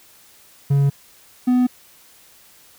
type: tone pair in turn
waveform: triangle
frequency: 140.1 / 249.6 Hz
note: C#3 / B3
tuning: +19 / +19 cents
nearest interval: minor seventh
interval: 1000 cents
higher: second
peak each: -11 dBFS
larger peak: neither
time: 0.7-0.9 / 1.47-1.67 s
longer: neither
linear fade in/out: 10 ms
effects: white hiss -50 dBFS RMS until 2.78 s